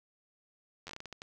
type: slowing click train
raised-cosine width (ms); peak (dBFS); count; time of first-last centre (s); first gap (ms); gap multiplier
0.2; -26; 10; 0.87-1.219; 10; 1.32
effects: none